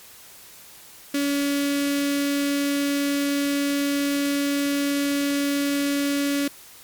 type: tone with notch filter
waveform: sawtooth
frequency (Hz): 283.3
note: C#4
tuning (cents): +38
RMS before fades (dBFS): -23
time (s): 1.14-6.48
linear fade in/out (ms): 5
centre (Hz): 870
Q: 0.8
effects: white hiss -46 dBFS RMS until 6.83 s + MP3 96 kbps